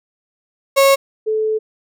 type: tone pair in turn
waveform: 35% pulse / sine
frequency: 548 / 434.9 Hz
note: C#5 / A4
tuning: -20 / -20 cents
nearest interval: major third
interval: 400 cents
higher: first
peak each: -7 / -15 dBFS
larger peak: first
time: 0.76-0.96 / 1.26-1.59 s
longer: second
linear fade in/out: 20 ms
effects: none